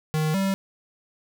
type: tone pair in turn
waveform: square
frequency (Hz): 155.4 / 193.99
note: D#3 / G3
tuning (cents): -2 / -18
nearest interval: major third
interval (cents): 384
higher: second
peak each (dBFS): -22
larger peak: neither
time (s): 0.14-0.34 / 0.34-0.54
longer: neither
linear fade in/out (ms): 0
effects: none